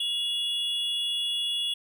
triangle tone pair together, 2852 / 3386 Hz, F7 / G#7, +36 / +33 cents, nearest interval minor third, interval 297 cents, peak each -30 / -26 dBFS, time 0-1.74 s, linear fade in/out 5 ms, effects none

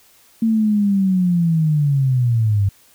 sine linear sweep, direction down, 227.8 to 96.4 Hz, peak -13 dBFS, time 0.42-2.69 s, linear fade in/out 5 ms, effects white hiss -52 dBFS RMS until 2.94 s

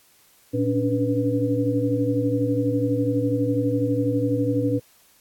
sine tone cluster, 116.3 / 278.9 / 291 / 490.6 Hz, A#2 / C#4 / D4 / B4, -4 / +11 / -16 / -12 cents, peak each -25 dBFS, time 0.53-4.8 s, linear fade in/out 20 ms, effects white hiss -57 dBFS RMS until 5.2 s + AAC 64 kbps

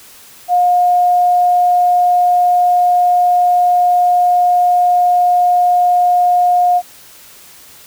sine tone, 714 Hz, F5, 38 cents sharp, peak -8 dBFS, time 0.48-6.82 s, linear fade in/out 50 ms, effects white hiss -40 dBFS RMS until 7.86 s

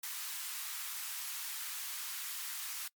white high-pass noise, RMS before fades -41 dBFS, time 0.03-2.88 s, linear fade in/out 5 ms, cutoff 1000 Hz, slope 24 dB/octave, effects noise-tail reverb RT60 0.1 s tail -24 dB re dry + MP3 96 kbps

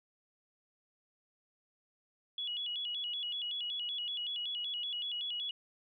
sine tone with vibrato, 3136 Hz, G7, in tune, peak -35 dBFS, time 2.38-5.51 s, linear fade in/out 2 ms, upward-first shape square, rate 5.3 Hz, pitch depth 130 cents each way, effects none

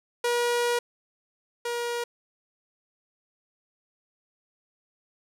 sawtooth tone pair in turn, 480 / 476.4 Hz, B4 / A#4, -49 / +38 cents, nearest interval unison, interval 13 cents, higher first, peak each -19 / -24 dBFS, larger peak first, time 0.24-0.79 / 1.65-2.04 s, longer first, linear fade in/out 5 ms, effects low-pass 12000 Hz 12 dB/octave

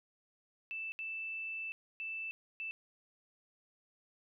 sine tone bursts at uneven times, 2646 Hz, E7, 6 cents sharp, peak -38 dBFS, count 4, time 0.71-0.92 / 0.99-1.72 / 2-2.31 / 2.6-2.71 s, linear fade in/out 0 ms, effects none

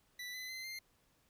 25% pulse tone with pitch steps, 1975.5 / 2016 / 2057 / 2099 Hz, B6 / B6 / C7 / C7, 0 / +35 / -30 / +5 cents, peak -39 dBFS, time 0.19-0.79 s, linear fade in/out 5 ms, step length 150 ms, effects pink hiss -73 dBFS RMS until 1.29 s

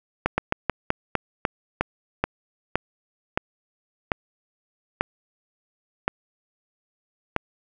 slowing click train, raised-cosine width 0.5 ms, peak -5 dBFS, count 15, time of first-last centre 0.26-7.364 s, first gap 120 ms, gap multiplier 1.2, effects none

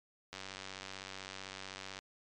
click train, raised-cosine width 0.2 ms, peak -26 dBFS, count 160, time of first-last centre 0.33-1.99 s, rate 95.8 Hz, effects MP3 64 kbps

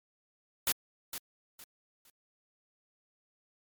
white noise with echo, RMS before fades -28 dBFS, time 0.67-0.72 s, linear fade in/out 2 ms, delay 460 ms, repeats 3, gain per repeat -11 dB, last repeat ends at 2.1 s, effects MP3 96 kbps

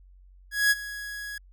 45% pulse tone with ADSR envelope, 1667 Hz, G#6, 6 cents sharp, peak -17 dBFS, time 0.51-1.38 s, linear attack 200 ms, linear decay 32 ms, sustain -17 dB, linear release 4 ms, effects added 46 Hz sine -50 dBFS peak until 1.52 s

